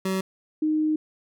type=tone pair in turn; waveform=25% pulse / sine; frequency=189.7 / 309 Hz; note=F#3 / D#4; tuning=+43 / -12 cents; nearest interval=minor sixth; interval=845 cents; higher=second; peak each=-20 dBFS; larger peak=neither; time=0.05-0.21 / 0.62-0.96 s; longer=second; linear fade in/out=5 ms; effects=none